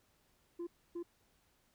sine tone bursts at uneven times, 344.2 Hz, F4, 25 cents flat, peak -36 dBFS, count 2, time 0.59-0.67 / 0.95-1.03 s, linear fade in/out 10 ms, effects tanh soft clip ceiling -38 dBFS + pink hiss -73 dBFS RMS until 1.74 s

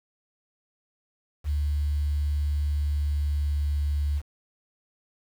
sine tone with pitch glide, 73.42 to 72.95 Hz, D2 to D2, 0 to -11 cents, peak -22 dBFS, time 1.44-4.22 s, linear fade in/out 50 ms, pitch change -11 cents, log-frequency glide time 2.79-3.85 s, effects tanh soft clip ceiling -18 dBFS + 8-bit

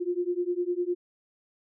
sine beating tone pair, 349.2 / 359.1 Hz, F4 / F4, 0 / +48 cents, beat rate 9.9 Hz, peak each -29 / -29 dBFS, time 0-0.95 s, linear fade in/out 20 ms, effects none

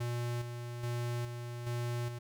square tone with tremolo, 120 Hz, B2, 49 cents flat, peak -34 dBFS, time 0-2.19 s, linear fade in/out 10 ms, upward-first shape square, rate 1.2 Hz, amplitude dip 50%, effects none

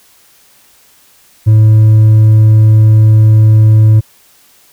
sine tone with hard clipping, 108.7 Hz, A2, 21 cents flat, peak -3 dBFS, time 1.46-4.01 s, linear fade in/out 20 ms, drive 2 dB, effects white hiss -46 dBFS RMS until 4.72 s

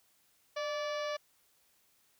harmonic tone with a mistuned harmonic, 580 Hz, D5, 22 cents flat, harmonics 1 / 2 / 3 / 4 / 5 / 6 / 7 / 8 / 9 / 10, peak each -35 / -41 / -45 / -47 / -49 / -51 / -52 / -53 / -54 / -55 dBFS, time 0.56-1.17 s, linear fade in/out 10 ms, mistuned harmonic 1, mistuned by +52 cents, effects white hiss -70 dBFS RMS until 2.19 s

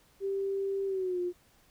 sine tone with pitch glide, 392 to 355.3 Hz, G4 to F4, 0 to +30 cents, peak -29 dBFS, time 0.2-1.33 s, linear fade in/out 50 ms, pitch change -170 cents, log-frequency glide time 0.86-1.2 s, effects pink hiss -64 dBFS RMS until 1.7 s

